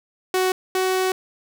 sawtooth tone pair in turn, 372 / 374.1 Hz, F#4 / F#4, +9 / +19 cents, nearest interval unison, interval 10 cents, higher second, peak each -14 / -15 dBFS, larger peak first, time 0.34-0.52 / 0.75-1.12 s, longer second, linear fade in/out 2 ms, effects none

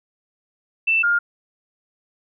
sine tone pair in turn, 2664 / 1411.2 Hz, E7 / F6, +18 / +18 cents, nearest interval major seventh, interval 1100 cents, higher first, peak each -15 dBFS, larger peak neither, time 0.87-1.03 / 1.03-1.19 s, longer neither, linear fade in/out 10 ms, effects none

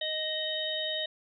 harmonic tone with a mistuned harmonic, 622.3 Hz, D#5, in tune, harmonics 1 / 3 / 5 / 6, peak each -36 / -39 / -36 / -33 dBFS, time 0.01-1.06 s, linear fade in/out 5 ms, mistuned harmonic 5, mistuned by -34 cents, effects none

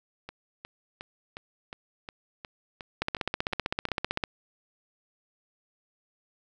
two click trains, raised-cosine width 0.3 ms, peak -11 / -23 dBFS, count 20 / 11, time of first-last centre 3.02-4.238 / 0.29-3.887 s, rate 15.6 / 2.78 Hz, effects none

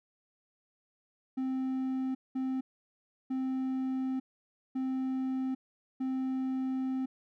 triangle tone bursts at uneven times, 261.6 Hz, C4, in tune, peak -28 dBFS, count 5, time 1.37-2.15 / 2.35-2.61 / 3.3-4.2 / 4.75-5.55 / 6-7.06 s, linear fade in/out 10 ms, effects none

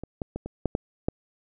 clicks, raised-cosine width 2 ms, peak -22 / -16 / -18 / -21 / -10 / -11 / -10 dBFS, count 7, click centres 0.036 / 0.218 / 0.36 / 0.46 / 0.657 / 0.751 / 1.085 s, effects none

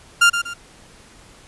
30% pulse tone with echo, 1396.9 Hz, F6, in tune, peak -7 dBFS, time 0.21-0.3 s, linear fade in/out 10 ms, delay 120 ms, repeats 2, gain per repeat -9 dB, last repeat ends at 0.54 s, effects pink hiss -47 dBFS RMS until 1.47 s + resampled to 24000 Hz

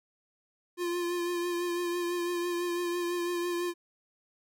square tone with vibrato, 349.2 Hz, F4, in tune, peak -30 dBFS, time 0.77-3.74 s, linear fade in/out 50 ms, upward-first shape triangle, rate 6 Hz, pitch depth 30 cents each way, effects none

